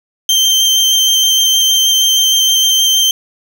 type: tone with vibrato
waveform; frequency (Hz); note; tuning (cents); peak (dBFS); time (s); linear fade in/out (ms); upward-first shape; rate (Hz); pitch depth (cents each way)
30% pulse; 3136; G7; 0; -6; 0.29-3.11; 2; square; 6.4; 10
effects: none